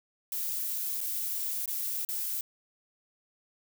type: noise with dropouts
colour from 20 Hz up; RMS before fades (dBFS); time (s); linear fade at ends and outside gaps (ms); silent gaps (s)
violet; -33; 0.32-2.41; 2; 1.007-1.012 / 1.658-1.677 / 2.05-2.088
effects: none